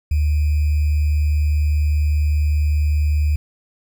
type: tone with sample-and-hold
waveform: sine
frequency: 75 Hz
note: D2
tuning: 37 cents sharp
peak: -14 dBFS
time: 0.11-3.36 s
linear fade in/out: 5 ms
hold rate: 2450 Hz
effects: none